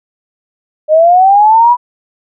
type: linear sweep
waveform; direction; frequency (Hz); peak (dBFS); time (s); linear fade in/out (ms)
sine; up; 605 to 987.8; -3; 0.88-1.77; 50
effects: none